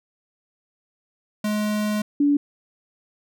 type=tone pair in turn; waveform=square / sine; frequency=210.8 / 287.7 Hz; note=G#3 / D4; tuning=+26 / -36 cents; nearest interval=perfect fourth; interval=538 cents; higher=second; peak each=-22 / -15 dBFS; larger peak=second; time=1.44-2.02 / 2.2-2.37 s; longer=first; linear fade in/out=5 ms; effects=none